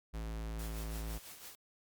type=tone; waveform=square; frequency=55 Hz; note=A1; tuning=in tune; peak=-39 dBFS; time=0.13-1.19 s; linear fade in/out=20 ms
type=noise with tremolo; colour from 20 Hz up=white; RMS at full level=-49 dBFS; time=0.59-1.55 s; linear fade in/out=0 ms; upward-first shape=sine; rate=6 Hz; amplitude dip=55%
effects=Opus 48 kbps